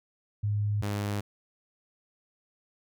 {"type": "tone pair in turn", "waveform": ["sine", "sawtooth"], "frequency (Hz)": [103.83, 102.46], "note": ["G#2", "G#2"], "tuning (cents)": [0, -23], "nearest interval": "unison", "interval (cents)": 23, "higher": "first", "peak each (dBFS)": [-25, -25], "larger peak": "neither", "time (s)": [[0.43, 0.82], [0.82, 1.21]], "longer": "neither", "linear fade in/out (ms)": 10, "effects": []}